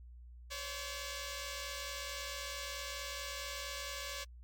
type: tone pair together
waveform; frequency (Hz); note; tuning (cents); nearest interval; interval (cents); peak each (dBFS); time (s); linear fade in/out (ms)
5% pulse; 524 / 568.5; C5 / C#5; +2 / +44; minor second; 142; -34 / -30; 0.5-4.25; 20
effects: added 60 Hz sine -50 dBFS peak until 4.43 s + MP3 64 kbps